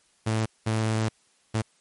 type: tone bursts at uneven times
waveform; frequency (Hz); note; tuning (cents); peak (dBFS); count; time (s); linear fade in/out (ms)
sawtooth; 110.4; A2; +6; -19; 3; 0.26-0.46 / 0.66-1.09 / 1.54-1.62; 10
effects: white hiss -64 dBFS RMS until 1.8 s + MP3 48 kbps